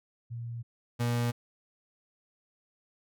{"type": "tone pair in turn", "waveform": ["sine", "35% pulse"], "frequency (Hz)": [117.5, 119.55], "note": ["A#2", "A#2"], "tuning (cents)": [14, 44], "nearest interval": "unison", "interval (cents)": 30, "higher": "second", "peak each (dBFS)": [-35, -25], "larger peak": "second", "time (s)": [[0.3, 0.63], [0.99, 1.32]], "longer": "neither", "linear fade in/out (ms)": 20, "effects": []}